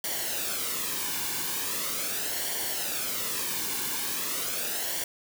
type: noise with flanger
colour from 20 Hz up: white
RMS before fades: -31 dBFS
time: 0.04-5.04 s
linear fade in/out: 2 ms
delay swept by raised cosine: 0.78 to 1.57 ms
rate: 0.4 Hz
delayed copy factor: -0.6
effects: none